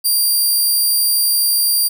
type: tone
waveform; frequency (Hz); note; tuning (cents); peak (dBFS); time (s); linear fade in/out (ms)
5% pulse; 4743; D8; +16; -6; 0.04-1.89; 20
effects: none